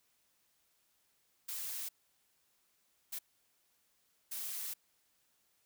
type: noise bursts at uneven times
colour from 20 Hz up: blue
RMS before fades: -41 dBFS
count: 3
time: 1.48-1.89 / 3.12-3.19 / 4.31-4.74 s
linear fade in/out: 10 ms
effects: white hiss -75 dBFS RMS until 5.65 s